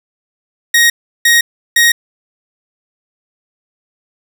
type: tone bursts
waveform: sawtooth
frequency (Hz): 1877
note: A#6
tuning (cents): +11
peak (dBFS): -3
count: 3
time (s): 0.74-1.92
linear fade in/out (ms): 5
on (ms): 160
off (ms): 350
effects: none